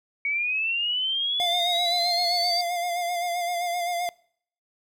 sine linear sweep, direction up, 2235 to 4699 Hz, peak -23 dBFS, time 0.25-2.61 s, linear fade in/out 2 ms
square tone with vibrato, 700 Hz, F5, 4 cents sharp, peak -26 dBFS, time 1.4-4.09 s, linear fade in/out 0 ms, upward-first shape sine, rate 7.7 Hz, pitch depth 37 cents each way
effects noise-tail reverb RT60 0.6 s tail -24 dB re dry

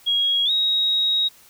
sine tone with pitch glide, 3299 to 3790 Hz, G#7 to A#7, -12 to +28 cents, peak -17 dBFS, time 0.06-1.29 s, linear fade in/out 20 ms, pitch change +240 cents, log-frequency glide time 0.45-0.51 s, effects white hiss -51 dBFS RMS until 1.49 s

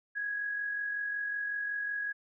sine tone with amplitude modulation, 1661.2 Hz, G#6, in tune, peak -30 dBFS, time 0.15-2.13 s, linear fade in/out 20 ms, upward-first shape sine, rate 45.4 Hz, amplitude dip 40%, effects none

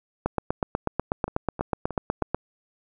two click trains, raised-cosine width 1 ms, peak -19 / -9 dBFS, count 4 / 18, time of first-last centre 1.28-2.22 / 0.26-2.346 s, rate 3.19 / 8.15 Hz, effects none

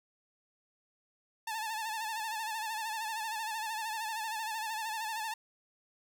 sawtooth tone with vibrato, 880 Hz, A5, in tune, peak -31 dBFS, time 1.47-5.34 s, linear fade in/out 5 ms, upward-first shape sine, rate 13 Hz, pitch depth 67 cents each way, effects none

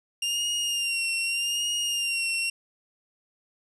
sawtooth tone with vibrato, 2794 Hz, F7, in tune, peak -22 dBFS, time 0.22-2.5 s, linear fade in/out 5 ms, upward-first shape sine, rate 0.83 Hz, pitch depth 45 cents each way, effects resampled to 24000 Hz + 10-bit

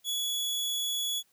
sawtooth tone, 3387 Hz, G#7, 33 cents sharp, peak -26 dBFS, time 0.04-1.23 s, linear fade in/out 50 ms, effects white hiss -69 dBFS RMS until 1.32 s

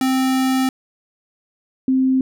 square / sine tone pair in turn, 261.6 / 261.6 Hz, C4 / C4, 0 / 0 cents, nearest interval unison, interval 0 cents, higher neither, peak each -16 / -13 dBFS, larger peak second, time 0.01-0.69 / 1.88-2.21 s, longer first, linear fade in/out 2 ms, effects none

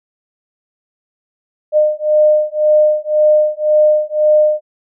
sine beating tone pair, 607 / 608.9 Hz, D#5 / D#5, -43 / -38 cents, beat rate 1.9 Hz, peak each -12 dBFS, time 1.72-4.61 s, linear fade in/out 50 ms, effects none

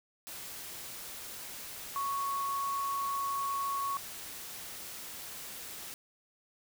sine tone in noise, 1108.7 Hz, C#6, in tune, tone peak -31 dBFS, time 1.96-3.97 s, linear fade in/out 0 ms, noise white, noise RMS -44 dBFS, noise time 0.27-5.94 s, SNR +10 dB, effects none

